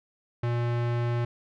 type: tone with low-pass filter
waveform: square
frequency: 119.3 Hz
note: A#2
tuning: 41 cents sharp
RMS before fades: -27 dBFS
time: 0.43-1.25 s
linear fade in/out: 5 ms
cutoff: 2600 Hz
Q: 0.68
effects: none